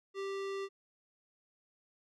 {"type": "tone", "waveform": "square", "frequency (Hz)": 392, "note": "G4", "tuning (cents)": 0, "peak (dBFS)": -37, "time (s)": [0.14, 0.69], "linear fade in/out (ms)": 50, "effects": ["low-pass 5000 Hz 12 dB/octave"]}